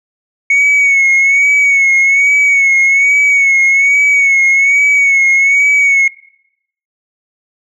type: tone with vibrato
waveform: sine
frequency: 2217 Hz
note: C#7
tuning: in tune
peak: -4 dBFS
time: 0.5-6.08 s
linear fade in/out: 5 ms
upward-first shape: sine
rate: 1.2 Hz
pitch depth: 50 cents each way
effects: noise-tail reverb RT60 0.8 s tail -24 dB re dry + tanh soft clip ceiling -5 dBFS